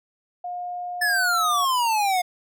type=tone; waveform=sine; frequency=713 Hz; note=F5; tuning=36 cents sharp; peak=-28 dBFS; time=0.44-1.65 s; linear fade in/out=5 ms
type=exponential sweep; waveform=square; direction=down; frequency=1760 to 709 Hz; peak=-20 dBFS; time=1.01-2.22 s; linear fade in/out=10 ms
effects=none